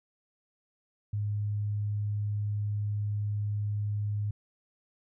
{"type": "tone", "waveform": "sine", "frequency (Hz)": 103.83, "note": "G#2", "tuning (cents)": 0, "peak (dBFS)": -28, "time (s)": [1.13, 4.31], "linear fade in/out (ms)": 5, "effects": []}